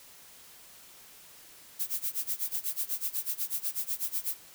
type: noise with tremolo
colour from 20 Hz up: violet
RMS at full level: -30 dBFS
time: 1.79-4.37 s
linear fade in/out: 10 ms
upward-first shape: sine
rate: 8.1 Hz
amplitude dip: 95%
effects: white hiss -53 dBFS RMS until 4.54 s